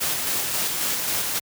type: noise with tremolo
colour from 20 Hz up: white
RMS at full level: -24 dBFS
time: 0-1.4 s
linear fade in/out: 20 ms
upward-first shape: square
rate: 3.7 Hz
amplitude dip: 25%
effects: high-pass 80 Hz 12 dB/octave